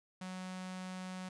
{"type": "tone with notch filter", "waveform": "sawtooth", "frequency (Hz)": 185, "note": "F#3", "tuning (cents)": 0, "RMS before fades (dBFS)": -44, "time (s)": [0.21, 1.29], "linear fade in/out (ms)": 5, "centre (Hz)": 390, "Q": 1.4, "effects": ["resampled to 22050 Hz"]}